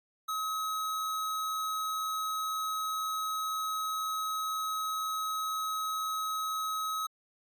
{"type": "tone", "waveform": "square", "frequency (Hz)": 1277, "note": "D#6", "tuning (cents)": 45, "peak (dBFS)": -32, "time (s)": [0.28, 7.07], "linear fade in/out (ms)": 10, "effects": ["AAC 64 kbps"]}